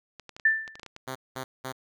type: clicks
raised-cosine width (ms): 0.2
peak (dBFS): -25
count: 10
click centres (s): 0.197 / 0.293 / 0.365 / 0.398 / 0.678 / 0.755 / 0.796 / 0.832 / 0.863 / 0.964
type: tone with exponential decay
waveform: sine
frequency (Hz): 1772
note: A6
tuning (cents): +12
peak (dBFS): -15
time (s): 0.45-0.8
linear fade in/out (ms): 5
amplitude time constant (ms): 75
type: tone bursts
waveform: 5% pulse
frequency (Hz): 130.9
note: C3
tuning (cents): +1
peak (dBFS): -22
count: 3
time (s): 1.07-1.725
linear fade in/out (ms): 10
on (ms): 85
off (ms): 200
effects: none